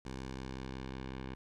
10% pulse tone with low-pass filter sweep, 65.41 Hz, C2, in tune, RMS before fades -43 dBFS, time 0.05-1.35 s, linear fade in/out 5 ms, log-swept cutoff 7100 to 3100 Hz, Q 0.99, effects 12-bit

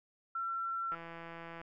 sine tone, 1353 Hz, E6, 45 cents sharp, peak -34 dBFS, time 0.35-0.95 s, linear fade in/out 5 ms
click train, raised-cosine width 0.5 ms, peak -32 dBFS, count 117, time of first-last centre 0.92-1.615 s, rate 167 Hz
effects none

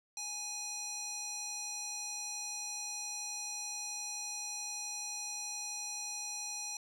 square tone with band-pass filter, 830.6 Hz, G#5, in tune, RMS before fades -41 dBFS, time 0.17-6.77 s, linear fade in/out 2 ms, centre 6300 Hz, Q 3, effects none

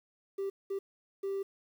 triangle tone bursts at uneven times, 392 Hz, G4, in tune, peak -29 dBFS, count 3, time 0.38-0.5 / 0.7-0.79 / 1.23-1.43 s, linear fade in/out 10 ms, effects tanh soft clip ceiling -27 dBFS + 10-bit

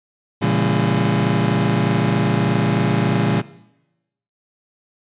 30% pulse chord, A# diminished seventh, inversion none, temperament just, 116.54 / 139.85 / 167.82 / 201.4 Hz, A#2 / C#3 / E3 / G3, 0 / +16 / +31 / +47 cents, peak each -19 dBFS, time 0.41-3.42 s, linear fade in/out 20 ms, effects noise-tail reverb RT60 0.9 s tail -18 dB re dry + resampled to 8000 Hz

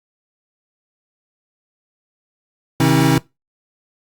square tone cluster, 131.5 / 158.4 / 269.1 / 321.8 Hz, C3 / D#3 / C4 / E4, +9 / +31 / +49 / -42 cents, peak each -18 dBFS, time 2.8-3.18 s, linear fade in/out 2 ms, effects noise-tail reverb RT60 0.2 s tail -21 dB re dry + Opus 48 kbps

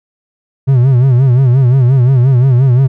triangle tone with vibrato, 128.3 Hz, C3, 34 cents flat, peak -3 dBFS, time 0.67-2.88 s, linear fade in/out 20 ms, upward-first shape sine, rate 5.7 Hz, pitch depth 120 cents each way, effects none

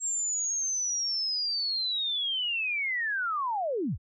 sine linear sweep, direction down, 7530 to 43.41 Hz, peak -27 dBFS, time 0-3.98 s, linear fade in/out 50 ms, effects none

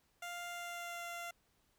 15% pulse tone with pitch glide, 698.5 to 690.5 Hz, F5 to F5, 0 to -20 cents, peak -36 dBFS, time 0.22-1.31 s, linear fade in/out 5 ms, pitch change -20 cents, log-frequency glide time 0.49-1.05 s, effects pink hiss -75 dBFS RMS until 1.78 s

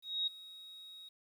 sine tone with ADSR envelope, 3778 Hz, A#7, 22 cents sharp, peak -30 dBFS, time 0.02-1.09 s, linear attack 250 ms, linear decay 12 ms, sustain -19 dB, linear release 8 ms, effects 11-bit

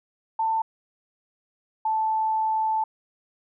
sine tone pair in turn, 891 / 877.2 Hz, A5 / A5, +22 / -6 cents, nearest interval unison, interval 28 cents, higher first, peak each -21 dBFS, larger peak neither, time 0.39-0.62 / 1.85-2.84 s, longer second, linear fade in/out 5 ms, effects none

